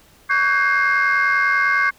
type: tone cluster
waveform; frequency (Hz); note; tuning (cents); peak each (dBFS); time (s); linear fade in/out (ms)
sine; 1129 / 1522 / 1612 / 2125; C#6 / F#6 / G6 / C7; +31 / +48 / +48 / +26; -19; 0.29-1.91; 20
effects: tanh soft clip ceiling -9 dBFS + pink hiss -52 dBFS RMS until 1.98 s